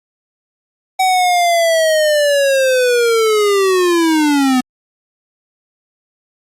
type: linear sweep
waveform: square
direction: down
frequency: 760 to 249.1 Hz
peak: -11 dBFS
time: 0.99-4.61 s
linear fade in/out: 10 ms
effects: low-pass 12000 Hz 12 dB/octave + Opus 48 kbps